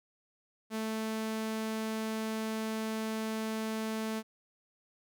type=tone; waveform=sawtooth; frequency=220 Hz; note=A3; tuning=in tune; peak=-29 dBFS; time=0.7-4.23 s; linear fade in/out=50 ms; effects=none